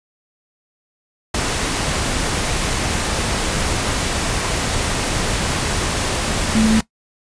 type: tone in noise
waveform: sine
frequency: 220 Hz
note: A3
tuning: in tune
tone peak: -12 dBFS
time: 6.55-6.8 s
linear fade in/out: 5 ms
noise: pink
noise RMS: -20 dBFS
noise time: 1.34-6.81 s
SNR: +5 dB
effects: noise-tail reverb RT60 0.1 s tail -18 dB re dry + resampled to 22050 Hz